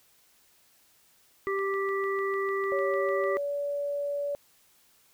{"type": "harmonic tone", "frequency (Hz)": 392, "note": "G4", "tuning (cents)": 0, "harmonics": [1, 3, 5], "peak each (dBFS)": [-28, -33, -35], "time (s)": [1.47, 3.37], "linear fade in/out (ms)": 0}
{"type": "click train", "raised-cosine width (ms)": 0.3, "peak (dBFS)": -32, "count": 12, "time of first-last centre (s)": [1.59, 3.239], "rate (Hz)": 6.67}
{"type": "tone with pitch glide", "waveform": "sine", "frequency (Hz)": [558, 572.7], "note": ["C#5", "D5"], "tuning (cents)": [11, -44], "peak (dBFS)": -28, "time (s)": [2.72, 4.35], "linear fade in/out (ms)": 0, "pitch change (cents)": 45, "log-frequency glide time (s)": [2.92, 3.53]}
{"effects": ["white hiss -63 dBFS RMS until 5.13 s"]}